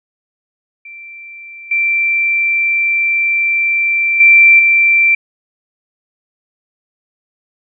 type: tone with level steps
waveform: sine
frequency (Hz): 2349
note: D7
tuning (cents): 0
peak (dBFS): -30 / -11 / -3 / -7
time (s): 0.85-5.15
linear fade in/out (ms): 5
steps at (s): 1.71 / 4.2 / 4.59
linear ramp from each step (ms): 5
effects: none